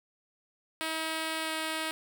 5% pulse tone with pitch glide, 319.6 to 317.6 Hz, D#4 to D#4, +47 to +36 cents, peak -20 dBFS, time 0.81-1.91 s, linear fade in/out 0 ms, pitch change -11 cents, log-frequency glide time 1.43-1.51 s, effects none

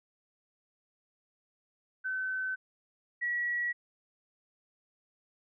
sine tone pair in turn, 1524 / 1925.7 Hz, G6 / B6, -49 / -44 cents, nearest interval major third, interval 405 cents, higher second, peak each -31 / -29 dBFS, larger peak second, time 2.04-2.56 / 3.21-3.73 s, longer neither, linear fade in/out 20 ms, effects none

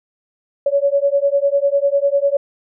sine beating tone pair, 557 / 567 Hz, C#5 / C#5, +8 / +39 cents, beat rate 10 Hz, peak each -16 dBFS, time 0.66-2.37 s, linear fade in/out 5 ms, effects none

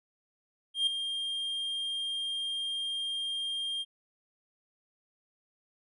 triangle tone with ADSR envelope, 3207 Hz, G7, 39 cents sharp, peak -21 dBFS, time 0.74-3.85 s, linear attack 130 ms, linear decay 3 ms, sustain -9 dB, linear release 39 ms, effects resampled to 32000 Hz

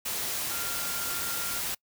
sine tone in noise, 1393 Hz, F6, 5 cents flat, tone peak -39 dBFS, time 0.51-1.6 s, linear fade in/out 10 ms, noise white, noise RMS -32 dBFS, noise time 0.05-1.75 s, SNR -10 dB, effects noise-tail reverb RT60 0.1 s tail -26 dB re dry

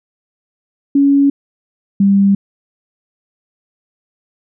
sine tone pair in turn, 280 / 197.99 Hz, C#4 / G3, +18 / +18 cents, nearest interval tritone, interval 600 cents, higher first, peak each -7 dBFS, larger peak neither, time 0.95-1.3 / 2-2.35 s, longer neither, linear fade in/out 5 ms, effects none

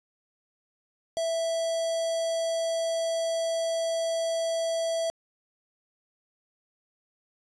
square tone with notch filter, 659.3 Hz, E5, in tune, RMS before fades -28 dBFS, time 1.17-5.1 s, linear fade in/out 0 ms, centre 1800 Hz, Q 1.2, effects resampled to 22050 Hz + 10-bit

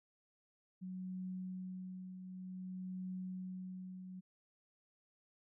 sine tone with tremolo, 185 Hz, F#3, in tune, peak -40 dBFS, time 0.81-4.21 s, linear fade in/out 20 ms, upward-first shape triangle, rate 0.54 Hz, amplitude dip 55%, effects none

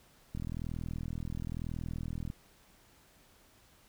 click train, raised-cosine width 5 ms, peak -26 dBFS, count 81, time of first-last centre 0.35-2.301 s, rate 41 Hz, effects pink hiss -63 dBFS RMS until 3.88 s

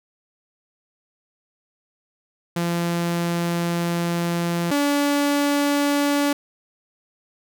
sawtooth tone pair in turn, 171.3 / 287 Hz, F3 / D4, -33 / -40 cents, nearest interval major sixth, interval 893 cents, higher second, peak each -17 / -14 dBFS, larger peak second, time 2.56-4.71 / 4.71-6.33 s, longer first, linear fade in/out 5 ms, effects none

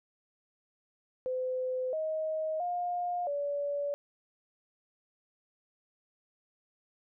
sine tone with pitch steps, 511 / 629 / 709 / 573 Hz, C5 / D#5 / F5 / D5, -41 / +19 / +26 / -43 cents, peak -30 dBFS, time 1.26-3.94 s, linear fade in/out 0 ms, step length 670 ms, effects none

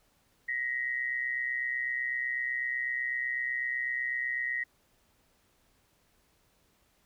sine tone pair together, 1884 / 2012 Hz, A#6 / B6, +18 / +32 cents, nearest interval minor second, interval 114 cents, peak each -31 / -35 dBFS, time 0.48-4.64 s, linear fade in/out 10 ms, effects pink hiss -69 dBFS RMS until 7.05 s

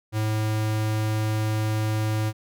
square tone, 108.3 Hz, A2, 27 cents flat, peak -23 dBFS, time 0.12-2.33 s, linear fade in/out 50 ms, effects none

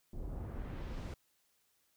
brown noise with low-pass filter sweep, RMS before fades -42 dBFS, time 0.13-1.14 s, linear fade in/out 2 ms, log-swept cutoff 440 to 10000 Hz, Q 0.8, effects white hiss -75 dBFS RMS until 1.96 s

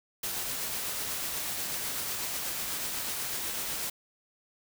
white noise with tremolo, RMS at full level -33 dBFS, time 0.23-3.9 s, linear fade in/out 5 ms, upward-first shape triangle, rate 8.1 Hz, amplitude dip 25%, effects none

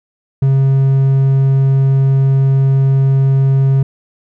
triangle tone, 135.3 Hz, C#3, 42 cents flat, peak -6 dBFS, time 0.42-3.83 s, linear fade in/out 5 ms, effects none

